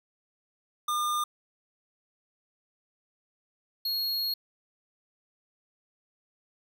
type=tone pair in turn; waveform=square; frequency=1207 / 4301 Hz; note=D6 / C8; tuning=+47 / +47 cents; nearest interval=octave + minor seventh; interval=2200 cents; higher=second; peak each=-27 / -28 dBFS; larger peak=first; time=0.88-1.24 / 3.85-4.34 s; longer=second; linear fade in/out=5 ms; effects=none